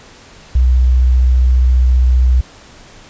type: tone with vibrato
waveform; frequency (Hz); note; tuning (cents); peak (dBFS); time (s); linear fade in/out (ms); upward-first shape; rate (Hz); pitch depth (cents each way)
sine; 62.8; B1; +30; -7; 0.55-2.41; 5; sine; 15; 17
effects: pink hiss -40 dBFS RMS until 3.09 s + resampled to 16000 Hz